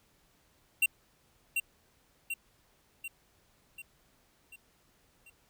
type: tone with echo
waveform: square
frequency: 2745 Hz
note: F7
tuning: 31 cents flat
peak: -23 dBFS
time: 0.82-0.86 s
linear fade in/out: 5 ms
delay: 740 ms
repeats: 6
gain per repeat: -5 dB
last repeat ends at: 5.3 s
effects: pink hiss -68 dBFS RMS until 5.49 s